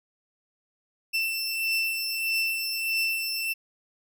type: beating tone pair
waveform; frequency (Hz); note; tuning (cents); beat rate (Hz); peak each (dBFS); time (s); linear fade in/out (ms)
30% pulse; 2673 / 2674.6; E7 / E7; +23 / +24; 1.6; -29 / -24; 1.13-3.54; 20
effects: none